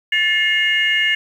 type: tone cluster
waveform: sine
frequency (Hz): 1751 / 2143 / 2847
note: A6 / C7 / F7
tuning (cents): -9 / +41 / +33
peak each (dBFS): -18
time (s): 0.12-1.15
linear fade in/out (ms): 5
effects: tanh soft clip ceiling -5 dBFS + 8-bit